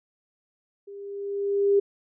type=tone with level ramp; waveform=sine; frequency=400.9 Hz; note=G4; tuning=39 cents sharp; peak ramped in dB=-39 to -15 dBFS; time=0.87-1.8 s; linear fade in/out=10 ms; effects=none